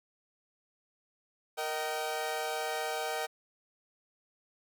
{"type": "chord", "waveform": "sawtooth", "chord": "Eb major", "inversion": "second", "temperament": "equal with one note detuned", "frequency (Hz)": [466.2, 622.3, 768.7], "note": ["Bb4", "Eb5", "G5"], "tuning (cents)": [0, 0, -34], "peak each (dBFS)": [-34, -34, -32], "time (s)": [1.57, 3.27], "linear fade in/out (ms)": 20, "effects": ["11-bit"]}